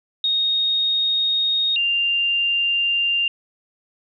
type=tone pair in turn; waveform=sine; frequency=3726 / 2791 Hz; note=A#7 / F7; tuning=-2 / -2 cents; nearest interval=perfect fourth; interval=500 cents; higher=first; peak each=-17 dBFS; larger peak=neither; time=0.24-1.76 / 1.76-3.28 s; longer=neither; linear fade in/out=2 ms; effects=none